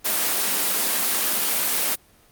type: high-pass noise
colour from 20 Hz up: white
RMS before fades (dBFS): -22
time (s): 0.04-1.96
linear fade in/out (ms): 20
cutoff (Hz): 180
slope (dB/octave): 48
effects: pink hiss -55 dBFS RMS until 2.31 s + Opus 24 kbps